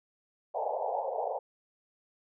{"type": "band-pass noise", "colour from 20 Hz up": "white", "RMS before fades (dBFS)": -33, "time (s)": [0.54, 1.39], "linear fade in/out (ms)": 10, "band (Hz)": [450, 900], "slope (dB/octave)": 96, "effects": []}